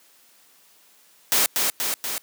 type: noise with echo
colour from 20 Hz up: white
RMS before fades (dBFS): -19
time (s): 1.32-1.46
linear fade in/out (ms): 0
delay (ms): 240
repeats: 3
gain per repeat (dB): -3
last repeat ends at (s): 2.18
effects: white hiss -56 dBFS RMS until 2.22 s + high-pass 200 Hz 12 dB/octave